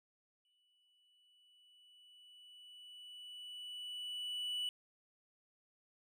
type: tone with exponential growth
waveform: triangle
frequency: 2960 Hz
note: F#7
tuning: in tune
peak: -34 dBFS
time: 0.45-4.69 s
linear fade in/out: 1 ms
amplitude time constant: 920 ms
effects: none